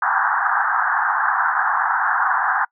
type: band-pass noise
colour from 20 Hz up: white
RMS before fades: -19 dBFS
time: 0.02-2.65 s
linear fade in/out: 5 ms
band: 750 to 1700 Hz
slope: 96 dB/octave
effects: noise-tail reverb RT60 0.1 s tail -26 dB re dry